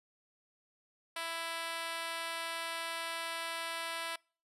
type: tone with high-pass filter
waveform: 5% pulse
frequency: 331.4 Hz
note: E4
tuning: 9 cents sharp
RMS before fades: -39 dBFS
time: 1.16-4.16 s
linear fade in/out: 5 ms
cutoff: 720 Hz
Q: 1.2
effects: noise-tail reverb RT60 0.4 s tail -26 dB re dry + resampled to 32000 Hz